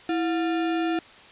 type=tone with sample-and-hold; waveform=sine; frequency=329.6 Hz; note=E4; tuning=in tune; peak=-22 dBFS; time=0.09-0.99 s; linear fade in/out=2 ms; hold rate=1050 Hz; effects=white hiss -48 dBFS RMS until 1.31 s + resampled to 8000 Hz